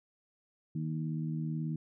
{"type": "harmonic tone", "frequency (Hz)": 78.5, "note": "D#2", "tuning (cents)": 16, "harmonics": [2, 3, 4], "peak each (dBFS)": [-33, -40, -43], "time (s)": [0.75, 1.76], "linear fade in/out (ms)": 5, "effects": []}